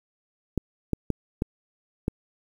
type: clicks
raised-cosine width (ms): 3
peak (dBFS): -11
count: 5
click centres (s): 0.577 / 0.933 / 1.103 / 1.421 / 2.081
effects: 8-bit